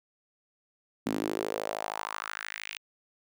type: tone with high-pass filter sweep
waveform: sawtooth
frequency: 53 Hz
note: G#1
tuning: 36 cents sharp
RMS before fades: -35 dBFS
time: 1.06-2.78 s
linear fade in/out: 5 ms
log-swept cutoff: 240 to 2700 Hz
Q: 3.1
effects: none